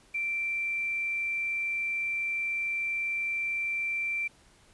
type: tone with quantisation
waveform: sine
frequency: 2349 Hz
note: D7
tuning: in tune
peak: -28 dBFS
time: 0.14-4.28 s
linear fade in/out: 10 ms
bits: 9
effects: pink hiss -60 dBFS RMS until 4.73 s + resampled to 24000 Hz